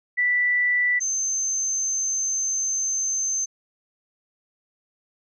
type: tone pair in turn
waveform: sine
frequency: 1970 / 6254 Hz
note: B6 / G8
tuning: -5 / -5 cents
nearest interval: octave + minor sixth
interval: 2000 cents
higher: second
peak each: -18 / -22 dBFS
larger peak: first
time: 0.17-1 / 1-3.46 s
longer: second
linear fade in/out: 20 ms
effects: none